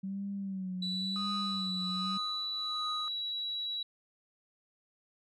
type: tone with vibrato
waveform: sine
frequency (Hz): 191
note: G3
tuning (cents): -45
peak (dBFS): -34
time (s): 0.03-2.18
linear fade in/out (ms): 10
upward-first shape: sine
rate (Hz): 0.96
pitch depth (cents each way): 75
type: tone with pitch glide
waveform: sine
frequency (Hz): 3951 to 3903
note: B7 to B7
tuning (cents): 0 to -21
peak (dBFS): -33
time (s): 0.82-3.83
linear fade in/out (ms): 5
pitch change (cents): -21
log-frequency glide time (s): 2.53-3.18
type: tone with tremolo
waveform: sine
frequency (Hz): 1244.5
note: D#6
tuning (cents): 0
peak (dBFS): -33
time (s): 1.16-3.08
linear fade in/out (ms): 0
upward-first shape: triangle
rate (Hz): 1.3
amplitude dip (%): 90
effects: tanh soft clip ceiling -26 dBFS